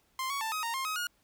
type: tone with pitch steps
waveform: sawtooth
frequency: 1048 / 1118 / 887 / 1262 / 926 / 1063 / 1266 / 1435 Hz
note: C6 / C#6 / A5 / D#6 / A#5 / C6 / D#6 / F6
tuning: +2 / +14 / +14 / +24 / -12 / +27 / +30 / +47 cents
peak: -28 dBFS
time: 0.19-1.07 s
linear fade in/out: 2 ms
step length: 110 ms
effects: pink hiss -70 dBFS RMS until 1.23 s